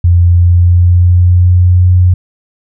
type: tone with pitch glide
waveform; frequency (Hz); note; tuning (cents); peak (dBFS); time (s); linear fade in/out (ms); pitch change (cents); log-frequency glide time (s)
sine; 87 to 90.33; F2 to F#2; -6 to -41; -3; 0.04-2.14; 5; +65; 0.23-1.85
effects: none